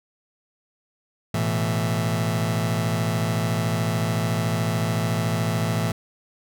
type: chord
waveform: sawtooth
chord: A suspended second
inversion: none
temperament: just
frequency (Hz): 110 / 123.75 / 165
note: A2 / B2 / E3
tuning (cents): 0 / +4 / +2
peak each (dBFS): -20 / -25 / -21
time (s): 1.34-5.92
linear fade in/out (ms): 5
effects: none